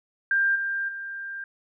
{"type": "tone with level steps", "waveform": "sine", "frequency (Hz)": 1591, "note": "G6", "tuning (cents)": 25, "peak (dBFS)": [-19, -25, -32], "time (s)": [0.31, 1.44], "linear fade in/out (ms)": 2, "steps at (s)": [0.55, 0.88], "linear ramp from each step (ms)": 10, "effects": []}